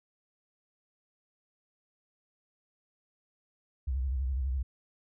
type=tone with vibrato; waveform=sine; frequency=65.6 Hz; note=C2; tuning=5 cents sharp; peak=-28 dBFS; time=3.87-4.63 s; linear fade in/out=10 ms; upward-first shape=square; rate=12 Hz; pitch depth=100 cents each way; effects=none